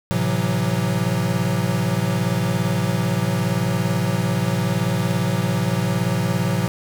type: chord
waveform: square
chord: F# half-diminished seventh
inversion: first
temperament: equal with one note detuned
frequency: 110 / 130.81 / 167.4 / 185 Hz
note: A2 / C3 / E3 / F#3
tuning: 0 / 0 / +27 / 0 cents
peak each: -25 dBFS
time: 0.11-6.68 s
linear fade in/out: 0 ms
effects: none